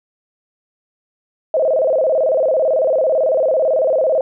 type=tone with vibrato; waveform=sine; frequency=577 Hz; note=D5; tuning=31 cents flat; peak=-12 dBFS; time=1.54-4.21 s; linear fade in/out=2 ms; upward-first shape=square; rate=18 Hz; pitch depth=170 cents each way; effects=none